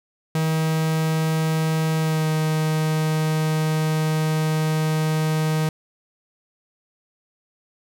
45% pulse tone with pitch glide, 158.8 to 156.43 Hz, D#3 to D#3, +36 to +10 cents, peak -19 dBFS, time 0.35-5.69 s, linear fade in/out 2 ms, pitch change -26 cents, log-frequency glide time 2-2.28 s, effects none

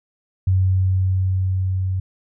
sine tone with level ramp, 93.8 Hz, F#2, 24 cents sharp, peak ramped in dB -13 to -19 dBFS, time 0.47-2 s, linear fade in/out 5 ms, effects none

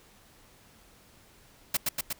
white noise with echo, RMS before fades -26 dBFS, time 1.74-1.77 s, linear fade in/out 5 ms, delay 120 ms, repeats 3, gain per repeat -2 dB, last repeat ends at 2.13 s, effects pink hiss -58 dBFS RMS until 2.19 s

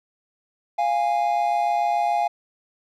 triangle tone pair together, 697 / 823.9 Hz, F5 / G#5, -4 / -14 cents, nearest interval minor third, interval 290 cents, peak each -20 dBFS, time 0.78-2.28 s, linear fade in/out 10 ms, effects none

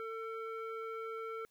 square tone with low-pass filter, 448.6 Hz, A4, 34 cents sharp, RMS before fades -42 dBFS, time 0-1.45 s, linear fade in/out 0 ms, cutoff 1700 Hz, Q 7.9, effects white hiss -75 dBFS RMS until 1.5 s

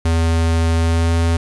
square tone with pitch glide, 82.41 to 83.46 Hz, E2 to E2, 0 to +22 cents, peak -14 dBFS, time 0.05-1.37 s, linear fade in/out 5 ms, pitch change +22 cents, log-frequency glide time 0.76-1.15 s, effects resampled to 24000 Hz + 7-bit

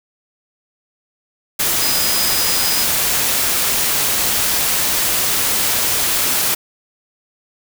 sine tone in noise, 4987 Hz, D#8, 3 cents sharp, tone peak -22 dBFS, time 1.81-2.84 s, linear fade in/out 10 ms, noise white, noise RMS -17 dBFS, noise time 1.59-6.55 s, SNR -8 dB, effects none

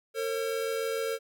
square tone pair together, 454.1 / 541 Hz, A#4 / C#5, -45 / -42 cents, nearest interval minor third, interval 303 cents, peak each -31 / -35 dBFS, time 0.14-1.19 s, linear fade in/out 50 ms, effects none

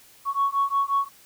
sine beating tone pair, 1108.7 / 1114.3 Hz, C#6 / C#6, 0 / +9 cents, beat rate 5.6 Hz, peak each -23 dBFS, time 0.25-1.09 s, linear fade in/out 50 ms, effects tanh soft clip ceiling -14 dBFS + white hiss -53 dBFS RMS until 1.25 s

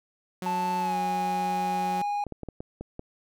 sawtooth tone, 183.4 Hz, F#3, 15 cents flat, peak -28 dBFS, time 0.42-2.02 s, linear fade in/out 2 ms
triangle tone with pitch glide, 880 to 821.1 Hz, A5 to G#5, 0 to -20 cents, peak -24 dBFS, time 0.46-2.24 s, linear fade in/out 2 ms, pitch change -120 cents, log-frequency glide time 0.79-0.97 s
clicks, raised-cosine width 2 ms, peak -23 dBFS, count 7, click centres 2.267 / 2.323 / 2.433 / 2.487 / 2.605 / 2.81 / 2.994 s
effects none

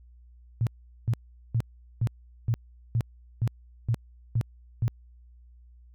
sine tone bursts, 115.4 Hz, A#2, 17 cents flat, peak -21 dBFS, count 10, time 0.61-4.88 s, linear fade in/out 0 ms, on 58 ms, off 410 ms, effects added 60 Hz sine -50 dBFS peak until 5.94 s

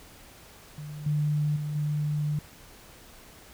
sine tone with level steps, 149.2 Hz, D3, 28 cents sharp, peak -36 / -23 / -29 / -25 dBFS, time 0.78-2.39 s, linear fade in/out 2 ms, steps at 1.06 / 1.56 / 1.75 s, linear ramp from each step 5 ms, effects pink hiss -51 dBFS RMS until 3.53 s

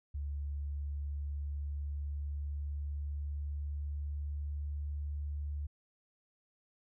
sine tone with pitch glide, 71.7 to 73.04 Hz, D2 to D2, -41 to -9 cents, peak -35 dBFS, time 0.14-5.67 s, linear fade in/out 10 ms, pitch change +32 cents, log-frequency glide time 0.24-5.02 s, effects none

